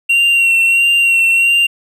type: tone with vibrato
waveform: triangle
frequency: 2746 Hz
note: F7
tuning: 30 cents flat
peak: -7 dBFS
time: 0.09-1.67 s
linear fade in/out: 10 ms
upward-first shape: sine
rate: 1.5 Hz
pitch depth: 25 cents each way
effects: none